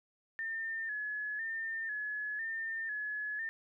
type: tone with vibrato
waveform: sine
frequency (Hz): 1752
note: A6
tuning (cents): -8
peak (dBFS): -35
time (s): 0.39-3.49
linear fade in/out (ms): 0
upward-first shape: square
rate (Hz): 1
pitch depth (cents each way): 52
effects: none